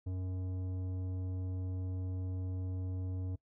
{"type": "tone with tanh clipping", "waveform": "sine", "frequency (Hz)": 92.5, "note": "F#2", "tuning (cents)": 0, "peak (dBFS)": -37, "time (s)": [0.06, 3.36], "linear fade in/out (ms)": 10, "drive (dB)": 12, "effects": ["noise-tail reverb RT60 0.1 s tail -21 dB re dry"]}